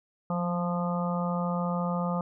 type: harmonic tone with a mistuned harmonic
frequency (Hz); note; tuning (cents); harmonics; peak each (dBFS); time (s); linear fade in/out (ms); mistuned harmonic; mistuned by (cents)
174.61; F3; 0; 1 / 3 / 4 / 5 / 6 / 7; -28 / -34 / -38 / -37 / -41 / -36; 0.3-2.21; 2; 1; +21
effects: none